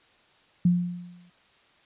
sine tone with exponential decay, 176.3 Hz, F3, 17 cents sharp, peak -15 dBFS, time 0.65-1.3 s, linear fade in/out 5 ms, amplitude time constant 140 ms, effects white hiss -60 dBFS RMS until 1.85 s + resampled to 8000 Hz

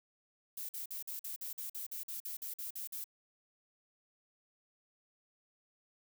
violet noise bursts, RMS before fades -42 dBFS, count 15, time 0.57-3.042 s, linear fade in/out 5 ms, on 120 ms, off 48 ms, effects none

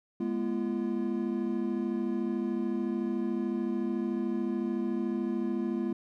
triangle tone cluster, 209.1 / 242.8 / 341 Hz, G#3 / B3 / F4, +12 / -29 / -41 cents, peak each -31 dBFS, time 0.2-5.93 s, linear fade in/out 5 ms, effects none

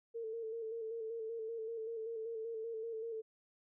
sine tone with vibrato, 451.1 Hz, A4, 43 cents sharp, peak -39 dBFS, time 0.14-3.22 s, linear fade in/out 20 ms, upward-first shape square, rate 5.2 Hz, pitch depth 37 cents each way, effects none

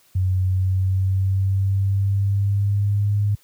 sine tone with pitch glide, 93.1 to 102.71 Hz, F#2 to G#2, +11 to -19 cents, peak -16 dBFS, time 0.15-3.35 s, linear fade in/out 5 ms, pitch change +170 cents, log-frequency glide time 0.44-3.17 s, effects white hiss -57 dBFS RMS until 3.43 s + high-pass 60 Hz 12 dB/octave

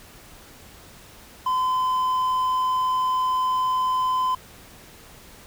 triangle tone with quantisation, 1021 Hz, C6, 43 cents flat, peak -18 dBFS, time 1.46-4.35 s, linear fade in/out 5 ms, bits 8, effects pink hiss -47 dBFS RMS until 5.46 s

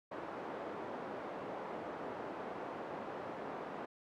pink band-pass noise, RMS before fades -44 dBFS, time 0.11-3.86 s, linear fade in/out 10 ms, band 350 to 990 Hz, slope 12 dB/octave, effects none

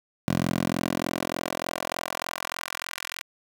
10% pulse tone with high-pass filter sweep, 43.34 Hz, F1, 12 cents flat, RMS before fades -30 dBFS, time 0.28-3.23 s, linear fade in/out 0 ms, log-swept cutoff 150 to 2000 Hz, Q 1.2, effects 8-bit

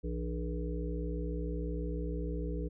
harmonic tone with a mistuned harmonic, 60.1 Hz, B1, 46 cents flat, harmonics 1 / 3 / 5 / 7 / 8, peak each -35 / -40 / -42 / -43 / -44 dBFS, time 0.03-2.69 s, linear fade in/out 20 ms, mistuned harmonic 3, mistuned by -140 cents, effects none

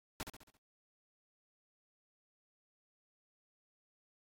pink noise with echo, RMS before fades -41 dBFS, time 0.2-0.23 s, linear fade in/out 0 ms, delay 68 ms, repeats 5, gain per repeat -6 dB, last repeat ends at 0.57 s, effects AAC 48 kbps

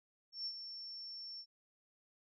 sine tone with ADSR envelope, 5430 Hz, F8, 50 cents flat, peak -37 dBFS, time 0.32-1.46 s, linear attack 140 ms, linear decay 62 ms, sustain -8 dB, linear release 65 ms, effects none

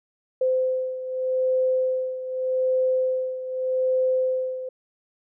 sine beating tone pair, 515 / 515.83 Hz, C5 / C5, -28 / -25 cents, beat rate 0.83 Hz, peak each -22 / -27 dBFS, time 0.41-4.69 s, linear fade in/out 5 ms, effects none

